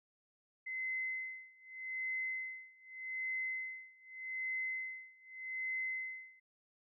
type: tone with tremolo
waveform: sine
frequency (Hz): 2051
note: C7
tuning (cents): -35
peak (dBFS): -35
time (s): 0.66-6.4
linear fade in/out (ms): 10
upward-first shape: sine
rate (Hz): 0.83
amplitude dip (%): 95
effects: none